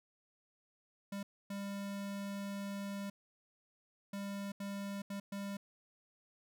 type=tone bursts at uneven times; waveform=square; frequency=199.5 Hz; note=G3; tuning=31 cents sharp; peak=-40 dBFS; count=6; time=1.12-1.23 / 1.5-3.1 / 4.13-4.52 / 4.6-5.02 / 5.1-5.2 / 5.32-5.57 s; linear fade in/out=5 ms; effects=none